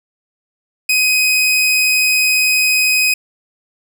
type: tone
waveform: sawtooth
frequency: 2513 Hz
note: D#7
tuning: 17 cents sharp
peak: -8 dBFS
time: 0.89-3.14 s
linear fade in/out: 5 ms
effects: none